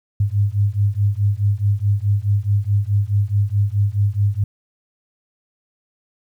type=beating tone pair; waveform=sine; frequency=99.5 / 104.2 Hz; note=G2 / G#2; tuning=+26 / +6 cents; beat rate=4.7 Hz; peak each=-18 dBFS; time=0.2-4.44 s; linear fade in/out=5 ms; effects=9-bit